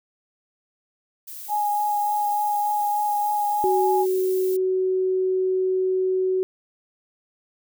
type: noise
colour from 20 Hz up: violet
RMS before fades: -37 dBFS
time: 1.27-4.57 s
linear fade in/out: 10 ms
type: tone with vibrato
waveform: sine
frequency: 830.6 Hz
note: G#5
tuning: in tune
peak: -20 dBFS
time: 1.48-4.06 s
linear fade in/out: 50 ms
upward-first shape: triangle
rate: 3.4 Hz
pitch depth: 14 cents each way
type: tone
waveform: sine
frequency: 373.9 Hz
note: F#4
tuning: 18 cents sharp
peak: -19 dBFS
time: 3.64-6.43 s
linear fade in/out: 0 ms
effects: none